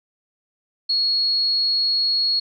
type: tone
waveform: sine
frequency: 4325 Hz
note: C#8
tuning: 43 cents flat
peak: -17 dBFS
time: 0.89-2.4 s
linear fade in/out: 10 ms
effects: none